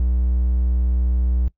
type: tone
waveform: triangle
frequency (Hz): 61.5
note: B1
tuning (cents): -7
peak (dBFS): -14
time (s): 0-1.48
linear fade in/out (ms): 0
effects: noise-tail reverb RT60 0.1 s tail -21 dB re dry